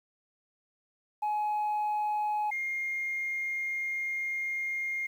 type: tone pair in turn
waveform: sine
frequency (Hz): 843 / 2124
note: G#5 / C7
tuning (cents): +26 / +25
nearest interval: octave + major third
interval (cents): 1599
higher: second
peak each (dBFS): -25 / -29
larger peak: first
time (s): 1.22-2.51 / 2.51-5.07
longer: second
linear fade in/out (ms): 10
effects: tanh soft clip ceiling -26 dBFS + 10-bit